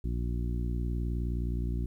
harmonic tone, 59.4 Hz, A#1, 33 cents sharp, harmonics 1 / 2 / 3 / 4 / 5 / 6, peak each -30 / -36 / -40 / -42 / -44 / -46 dBFS, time 0.04-1.86 s, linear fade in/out 5 ms, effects 11-bit

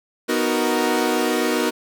sawtooth chord, B major seventh, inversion none, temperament equal, 246.9 / 311.1 / 370 / 466.2 Hz, B3 / D#4 / F#4 / A#4, 0 / 0 / 0 / 0 cents, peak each -20 dBFS, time 0.28-1.71 s, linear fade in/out 20 ms, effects none

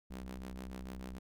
sawtooth ring-modulated tone, 64.2 Hz, C2, 32 cents flat, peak -36 dBFS, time 0.1-1.19 s, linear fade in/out 10 ms, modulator 125 Hz, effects none

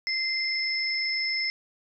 sine tone pair together, 2082 / 5246 Hz, C7 / E8, -9 / -9 cents, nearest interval octave + major third, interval 1600 cents, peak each -28 dBFS, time 0.07-1.5 s, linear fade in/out 0 ms, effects none

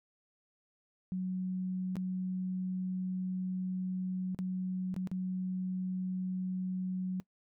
sine tone with dropouts, 185 Hz, F#3, in tune, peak -32 dBFS, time 1.12-7.2 s, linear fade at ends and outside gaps 0 ms, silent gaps 1.956-1.967 / 4.347-4.389 / 4.942-4.964 / 5.073-5.115 s, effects noise-tail reverb RT60 0.1 s tail -21 dB re dry

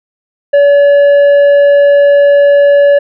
sine tone with tanh clipping, 570 Hz, C#5, 48 cents sharp, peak -4 dBFS, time 0.53-2.99 s, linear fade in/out 10 ms, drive 6 dB, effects none

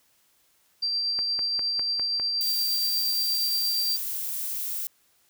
sine tone with tremolo, 4706 Hz, D8, 3 cents sharp, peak -23 dBFS, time 0.82-3.97 s, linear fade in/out 10 ms, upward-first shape triangle, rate 8.5 Hz, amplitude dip 25%
click train, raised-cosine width 0.5 ms, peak -23 dBFS, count 6, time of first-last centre 1.19-2.198 s, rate 4.96 Hz
violet noise, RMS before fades -31 dBFS, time 2.41-4.87 s, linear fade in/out 0 ms
effects white hiss -65 dBFS RMS until 5.29 s

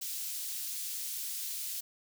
white high-pass noise, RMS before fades -38 dBFS, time 0.01-1.81 s, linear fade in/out 10 ms, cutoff 3900 Hz, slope 12 dB/octave, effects none

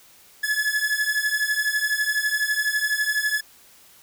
45% pulse beating tone pair, 1704 / 1716 Hz, G#6 / A6, +44 / -44 cents, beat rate 12 Hz, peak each -24 dBFS, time 0.43-3.41 s, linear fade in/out 10 ms, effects white hiss -52 dBFS RMS until 4.02 s

